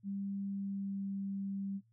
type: tone with pitch glide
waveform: sine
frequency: 197.9 to 196.53 Hz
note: G3 to G3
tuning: +17 to +5 cents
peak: -36 dBFS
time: 0.03-1.81 s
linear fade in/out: 50 ms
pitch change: -12 cents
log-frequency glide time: 0.43-1.06 s
effects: noise-tail reverb RT60 0.1 s tail -18 dB re dry + added 114 Hz sine -67 dBFS peak until 1.92 s